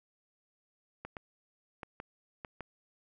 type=clicks; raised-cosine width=0.5 ms; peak=-26 dBFS; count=6; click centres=1.05 / 1.168 / 1.832 / 2.001 / 2.448 / 2.607 s; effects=none